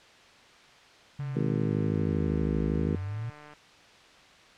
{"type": "linear two-way sweep", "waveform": "sine", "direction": "down then up", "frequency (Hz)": [140.6, 61.7, 119.8], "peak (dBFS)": -31, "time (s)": [1.19, 3.3], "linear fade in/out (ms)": 5, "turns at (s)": 2.64}
{"type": "click train", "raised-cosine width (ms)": 0.5, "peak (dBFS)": -34, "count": 349, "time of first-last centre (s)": [1.2, 3.536], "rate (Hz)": 149}
{"type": "harmonic tone", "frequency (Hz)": 52.6, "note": "G#1", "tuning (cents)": 23, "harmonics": [3, 4, 5, 6, 7, 8, 9], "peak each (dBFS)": [-30, -32, -34, -36, -37, -38, -39], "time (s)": [1.35, 2.96], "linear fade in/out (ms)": 10}
{"effects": ["white hiss -54 dBFS RMS until 4.57 s", "low-pass 4000 Hz 12 dB/octave"]}